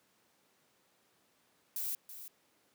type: noise with echo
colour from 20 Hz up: violet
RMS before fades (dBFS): -37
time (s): 1.76-1.95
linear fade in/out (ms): 2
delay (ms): 330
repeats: 1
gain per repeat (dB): -11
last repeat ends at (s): 2.28
effects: pink hiss -71 dBFS RMS until 2.74 s + high-pass 200 Hz 12 dB/octave